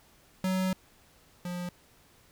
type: tone pair in turn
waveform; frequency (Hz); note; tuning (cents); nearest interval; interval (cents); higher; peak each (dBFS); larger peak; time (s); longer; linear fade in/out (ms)
square; 187 / 177.32; F#3 / F3; +19 / +27; minor second; 92; first; -27 / -34; first; 0.44-0.73 / 1.45-1.69; first; 2
effects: pink hiss -61 dBFS RMS until 2.31 s